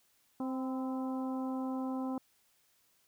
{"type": "harmonic tone with a mistuned harmonic", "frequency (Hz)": 261.5, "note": "C4", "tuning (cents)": -1, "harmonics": [1, 2, 3, 4, 5], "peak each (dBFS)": [-34, -44, -44, -47, -53], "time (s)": [0.4, 2.18], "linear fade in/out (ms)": 2, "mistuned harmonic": 4, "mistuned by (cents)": -39, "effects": ["white hiss -71 dBFS RMS until 3.07 s"]}